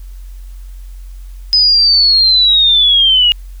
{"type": "linear sweep", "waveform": "sine", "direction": "down", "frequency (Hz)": [5050, 2851], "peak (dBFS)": -6, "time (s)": [1.53, 3.32], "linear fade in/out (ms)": 0, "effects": ["added 45 Hz sine -27 dBFS peak until 3.6 s", "white hiss -50 dBFS RMS until 3.6 s"]}